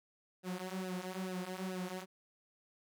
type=tone with flanger; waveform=sawtooth; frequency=185 Hz; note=F#3; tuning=in tune; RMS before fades=-41 dBFS; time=0.43-2.06 s; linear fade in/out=50 ms; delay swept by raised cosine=0.89 to 6.29 ms; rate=2.3 Hz; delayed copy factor=-0.8; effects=none